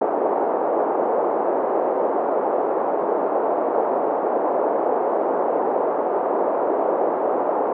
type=band-pass noise; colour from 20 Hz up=pink; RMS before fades=-21 dBFS; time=0.01-7.73 s; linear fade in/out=5 ms; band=380 to 870 Hz; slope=24 dB/octave; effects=none